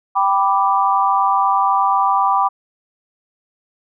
sine chord, G major, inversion none, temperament equal, 784 / 987.8 / 1174.7 Hz, G5 / B5 / D6, 0 / 0 / 0 cents, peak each -17 dBFS, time 0.15-2.49 s, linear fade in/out 20 ms, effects none

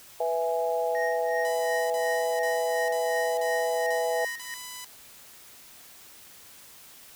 sine chord, E major, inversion second, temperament equal, 493.9 / 659.3 / 830.6 Hz, B4 / E5 / G#5, 0 / 0 / 0 cents, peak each -28 / -28 / -31 dBFS, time 0.2-4.25 s, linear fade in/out 5 ms
triangle tone with tremolo, 1864.7 Hz, A#6, in tune, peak -27 dBFS, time 0.95-4.54 s, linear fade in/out 0 ms, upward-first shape triangle, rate 2.8 Hz, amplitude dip 100%
5% pulse tone bursts, 997 Hz, B5, 16 cents sharp, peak -26 dBFS, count 7, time 1.45-4.846 s, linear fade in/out 0 ms, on 450 ms, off 41 ms
effects white hiss -50 dBFS RMS until 7.15 s

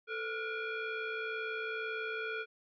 sine tone with frequency modulation, 504 Hz, B4, 35 cents sharp, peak -35 dBFS, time 0.07-2.46 s, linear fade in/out 50 ms, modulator 946 Hz, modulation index 2.2, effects none

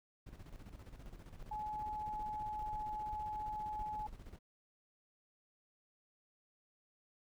brown noise with tremolo, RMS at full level -49 dBFS, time 0.26-4.39 s, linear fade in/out 10 ms, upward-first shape square, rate 15 Hz, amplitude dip 60%
sine tone, 850 Hz, G#5, 40 cents sharp, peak -39 dBFS, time 1.51-4.07 s, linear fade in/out 5 ms
effects none

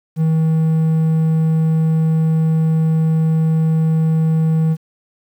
triangle tone, 159.9 Hz, D#3, 48 cents sharp, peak -10 dBFS, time 0.16-4.77 s, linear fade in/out 50 ms, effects 8-bit

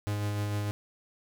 45% pulse tone with tremolo, 103.5 Hz, G#2, 5 cents flat, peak -28 dBFS, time 0.07-0.71 s, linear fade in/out 0 ms, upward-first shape sine, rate 6.6 Hz, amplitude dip 25%, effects none

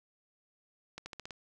accelerating click train, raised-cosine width 0.2 ms, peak -25 dBFS, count 6, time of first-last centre 0.98-1.308 s, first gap 80 ms, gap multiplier 0.9, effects none

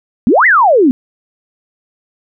sine exponential two-way sweep, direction up then down, 202.9 to 2100 to 240.8 Hz, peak -5 dBFS, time 0.27-0.91 s, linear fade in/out 0 ms, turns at 0.46 s, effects none

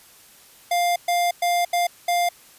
square tone bursts at uneven times, 700 Hz, F5, 4 cents sharp, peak -19 dBFS, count 5, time 0.71-0.96 / 1.08-1.31 / 1.42-1.65 / 1.73-1.87 / 2.08-2.29 s, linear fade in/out 5 ms, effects white hiss -50 dBFS RMS until 2.58 s + resampled to 32000 Hz

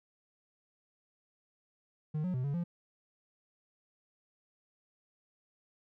triangle tone with pitch steps, 153.2 / 182.2 / 127.1 / 141.5 / 172.7 Hz, D#3 / F#3 / C3 / C#3 / F3, -27 / -26 / -50 / +36 / -19 cents, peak -29 dBFS, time 2.14-2.64 s, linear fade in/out 10 ms, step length 100 ms, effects none

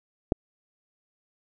clicks, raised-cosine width 2 ms, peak -7 / -20 dBFS, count 2, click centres 0.321 / 0.324 s, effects none

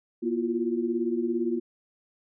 sine tone cluster, 238.6 / 338.3 / 355.8 Hz, A#3 / E4 / F4, +41 / +45 / +32 cents, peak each -29 dBFS, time 0.22-1.6 s, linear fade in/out 20 ms, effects none

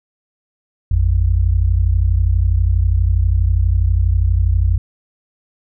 sine tone pair together, 55 / 87.31 Hz, A1 / F2, 0 / 0 cents, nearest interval minor sixth, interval 800 cents, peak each -14 dBFS, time 0.91-4.78 s, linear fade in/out 5 ms, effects none

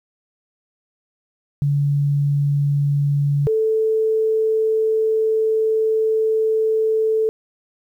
sine tone pair in turn, 143 / 439.8 Hz, D3 / A4, -46 / -1 cents, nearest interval octave + perfect fifth, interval 1945 cents, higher second, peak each -15 dBFS, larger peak neither, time 1.62-3.47 / 3.47-7.29 s, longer second, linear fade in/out 0 ms, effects 9-bit

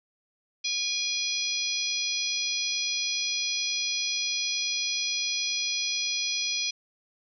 harmonic tone with a mistuned harmonic, 830.6 Hz, G#5, in tune, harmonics 3 / 4 / 5 / 6 / 7, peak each -33 / -33 / -33 / -33 / -33 dBFS, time 0.64-6.71 s, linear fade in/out 10 ms, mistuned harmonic 3, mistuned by -35 cents, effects none

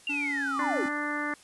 sine linear sweep, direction down, 2819 to 252 Hz, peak -28 dBFS, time 0.07-0.86 s, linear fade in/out 2 ms
square tone with pitch glide, 287.5 to 271.4 Hz, D4 to C#4, -37 to -36 cents, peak -34 dBFS, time 0.09-0.89 s, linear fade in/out 10 ms, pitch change -99 cents, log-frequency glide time 0.23-0.6 s
harmonic tone, 294.9 Hz, D4, 7 cents sharp, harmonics 1 / 2 / 3 / 4 / 5 / 6 / 7, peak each -34 / -40 / -40 / -36 / -37 / -34 / -38 dBFS, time 0.59-1.34 s, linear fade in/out 2 ms
effects white hiss -55 dBFS RMS until 1.43 s + resampled to 24000 Hz

